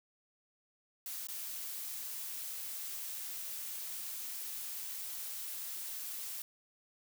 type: noise with dropouts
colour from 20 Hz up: blue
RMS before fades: -42 dBFS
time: 1.06-6.42 s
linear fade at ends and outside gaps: 2 ms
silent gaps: 1.271-1.285 s
effects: none